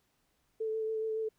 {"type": "tone with vibrato", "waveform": "sine", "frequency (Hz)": 440, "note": "A4", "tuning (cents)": 0, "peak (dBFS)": -31, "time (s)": [0.6, 1.29], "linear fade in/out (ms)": 10, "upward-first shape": "sine", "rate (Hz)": 7.1, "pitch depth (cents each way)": 16, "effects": ["pink hiss -75 dBFS RMS until 1.38 s"]}